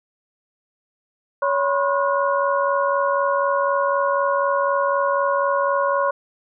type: tone cluster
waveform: sine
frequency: 561 / 992 / 1076 / 1446 Hz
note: C#5 / B5 / C6 / F#6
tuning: +21 / +7 / +48 / -40 cents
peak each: -20 / -25 / -22 / -27 dBFS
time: 1.42-6.11 s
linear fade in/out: 5 ms
effects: none